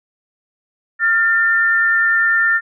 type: tone pair together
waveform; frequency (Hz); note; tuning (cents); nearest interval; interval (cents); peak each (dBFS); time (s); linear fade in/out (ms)
sine; 1400 / 1795.2; F6 / A6; +4 / +34; major third; 430; -17 / -13; 0.99-2.61; 50
effects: none